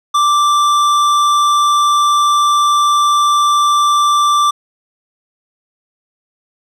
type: tone with tanh clipping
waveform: triangle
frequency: 1174.7 Hz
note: D6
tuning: in tune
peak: -11 dBFS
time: 0.14-4.51 s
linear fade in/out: 10 ms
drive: 18 dB
effects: none